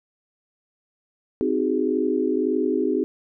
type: chord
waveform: sine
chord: Ab dominant seventh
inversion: first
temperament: just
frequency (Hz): 259.6 / 311.5 / 373.8 / 415.3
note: C4 / Eb4 / Gb4 / Ab4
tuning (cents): -13 / +2 / +18 / 0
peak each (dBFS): -25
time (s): 1.41-3.04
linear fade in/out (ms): 0
effects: none